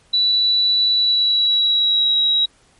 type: tone with pitch glide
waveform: sine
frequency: 3951 to 3850 Hz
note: B7 to B7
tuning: 0 to -45 cents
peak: -13 dBFS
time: 0.13-2.46 s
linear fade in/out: 10 ms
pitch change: -45 cents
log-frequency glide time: 0.93-2.15 s
effects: pink hiss -55 dBFS RMS until 2.79 s + MP3 48 kbps